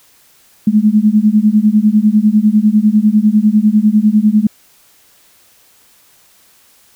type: beating tone pair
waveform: sine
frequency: 207.7 / 217.7 Hz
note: G#3 / A3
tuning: 0 / -18 cents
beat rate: 10 Hz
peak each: -10 dBFS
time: 0.67-4.47 s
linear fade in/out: 5 ms
effects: white hiss -49 dBFS RMS until 6.95 s